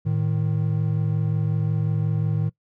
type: tone pair together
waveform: triangle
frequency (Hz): 110 / 155.56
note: A2 / D#3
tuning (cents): 0 / 0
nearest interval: tritone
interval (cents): 600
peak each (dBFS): -21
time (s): 0.05-2.5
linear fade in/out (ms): 20
effects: noise-tail reverb RT60 0.1 s tail -21 dB re dry